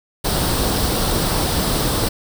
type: noise with comb filter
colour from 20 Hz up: pink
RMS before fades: -19 dBFS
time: 0.24-2.09 s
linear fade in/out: 10 ms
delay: 0.22 ms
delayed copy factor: +0.5
effects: none